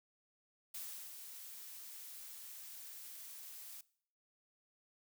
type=noise with ADSR envelope; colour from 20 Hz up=blue; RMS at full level=-45 dBFS; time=0.74-3.81 s; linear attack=7 ms; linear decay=350 ms; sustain=-6 dB; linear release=4 ms; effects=noise-tail reverb RT60 0.6 s tail -21 dB re dry

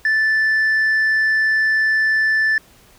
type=tone; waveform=sine; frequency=1757 Hz; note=A6; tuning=3 cents flat; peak=-11 dBFS; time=0.05-2.58 s; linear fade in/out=2 ms; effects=tanh soft clip ceiling -13 dBFS + pink hiss -50 dBFS RMS until 2.98 s

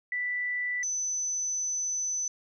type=tone pair in turn; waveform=sine; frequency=1975.5 / 6034 Hz; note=B6 / F#8; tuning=0 / +33 cents; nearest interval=octave + perfect fifth; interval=1933 cents; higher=second; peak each=-28 dBFS; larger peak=neither; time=0.12-0.83 / 0.83-2.28 s; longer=second; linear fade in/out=2 ms; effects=none

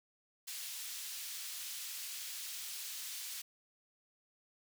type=high-pass noise; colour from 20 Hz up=pink; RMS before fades=-44 dBFS; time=0.47-3.42 s; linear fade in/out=10 ms; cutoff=3400 Hz; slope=12 dB/octave; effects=none

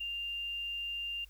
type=tone; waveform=sine; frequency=2794 Hz; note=F7; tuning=in tune; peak=-35 dBFS; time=0-1.25 s; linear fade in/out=10 ms; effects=added 50 Hz sine -54 dBFS peak until 1.29 s + white hiss -66 dBFS RMS until 1.29 s

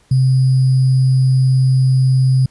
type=tone with sample-and-hold; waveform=sine; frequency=130.81 Hz; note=C3; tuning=in tune; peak=-9 dBFS; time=0.11-2.46 s; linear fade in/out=5 ms; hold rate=4900 Hz; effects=pink hiss -54 dBFS RMS until 2.5 s + resampled to 24000 Hz

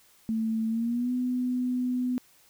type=tone with pitch glide; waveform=sine; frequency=222.7 to 250 Hz; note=A3 to B3; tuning=+21 to +21 cents; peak=-25 dBFS; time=0.29-2.18 s; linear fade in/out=0 ms; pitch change=+200 cents; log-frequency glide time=0.68-1.12 s; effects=white hiss -60 dBFS RMS until 2.49 s

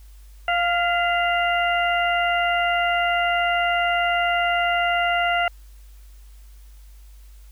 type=harmonic tone with a mistuned harmonic; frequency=698.5 Hz; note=F5; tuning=in tune; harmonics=1 / 2 / 3 / 4; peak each=-21 / -24 / -26 / -27 dBFS; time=0.48-5.48 s; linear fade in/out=2 ms; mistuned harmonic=3; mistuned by=-48 cents; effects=added 50 Hz sine -42 dBFS peak until 7.51 s + white hiss -58 dBFS RMS until 7.51 s

